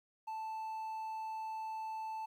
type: tone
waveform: triangle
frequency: 880 Hz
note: A5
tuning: in tune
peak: -37 dBFS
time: 0.27-2.26 s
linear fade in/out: 10 ms
effects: 12-bit